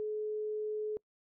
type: tone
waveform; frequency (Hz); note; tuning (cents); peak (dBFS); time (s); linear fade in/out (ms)
sine; 426.8; G#4; +47; -33; 0-0.97; 0
effects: noise-tail reverb RT60 0.1 s tail -25 dB re dry